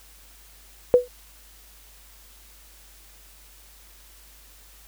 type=tone with exponential decay; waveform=sine; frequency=493.9 Hz; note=B4; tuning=in tune; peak=-7 dBFS; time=0.94-1.08 s; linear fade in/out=0 ms; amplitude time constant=30 ms; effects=added 50 Hz sine -52 dBFS peak until 4.87 s + white hiss -52 dBFS RMS until 4.87 s